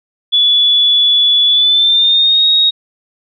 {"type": "tone with pitch glide", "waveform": "sine", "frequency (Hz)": [3430, 3762], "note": ["A7", "A#7"], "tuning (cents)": [-45, 15], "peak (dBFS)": -7, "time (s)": [0.32, 2.71], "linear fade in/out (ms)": 20, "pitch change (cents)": 160, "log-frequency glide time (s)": [1.47, 2.46], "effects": []}